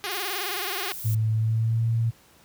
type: tone with vibrato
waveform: 5% pulse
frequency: 383.3 Hz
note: G4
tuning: 39 cents flat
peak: -17 dBFS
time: 0.04-0.92 s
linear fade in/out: 0 ms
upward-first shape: sine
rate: 19 Hz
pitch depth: 150 cents each way
type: noise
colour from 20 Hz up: violet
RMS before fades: -36 dBFS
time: 0.11-1.15 s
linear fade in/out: 5 ms
type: tone with pitch glide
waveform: sine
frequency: 110 to 114.61 Hz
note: A2 to A#2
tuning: 0 to -29 cents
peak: -20 dBFS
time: 1.04-2.11 s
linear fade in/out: 20 ms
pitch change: +71 cents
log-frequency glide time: 1.33-1.86 s
effects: pink hiss -56 dBFS RMS until 2.44 s + high-pass 60 Hz 12 dB/octave